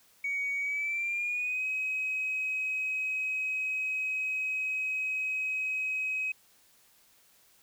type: tone with pitch glide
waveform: sine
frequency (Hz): 2248 to 2538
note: C#7 to D#7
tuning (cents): +24 to +34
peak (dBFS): -28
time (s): 0.24-6.32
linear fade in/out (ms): 5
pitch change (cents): +210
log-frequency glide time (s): 0.59-1.66
effects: tanh soft clip ceiling -25 dBFS + white hiss -63 dBFS RMS until 7.62 s